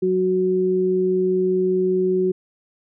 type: tone pair together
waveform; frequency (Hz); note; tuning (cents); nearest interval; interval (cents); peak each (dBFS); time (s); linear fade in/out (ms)
sine; 185 / 370; F#3 / F#4; 0 / 0; octave; 1200; -24 / -17; 0.02-2.32; 10
effects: none